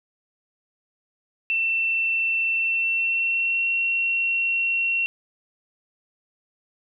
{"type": "tone with pitch glide", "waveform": "sine", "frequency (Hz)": [2686, 2728], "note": ["E7", "F7"], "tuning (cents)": [32, -41], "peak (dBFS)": -20, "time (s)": [1.5, 5.06], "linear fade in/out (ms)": 0, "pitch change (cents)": 27, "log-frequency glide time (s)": [2.51, 3.69], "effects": []}